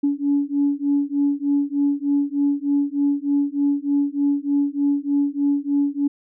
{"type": "beating tone pair", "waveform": "sine", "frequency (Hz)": [282.8, 286.1], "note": ["C#4", "D4"], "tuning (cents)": [35, -45], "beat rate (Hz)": 3.3, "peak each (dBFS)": -20, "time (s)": [0.03, 6.08], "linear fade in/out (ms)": 10, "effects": ["tanh soft clip ceiling -10 dBFS"]}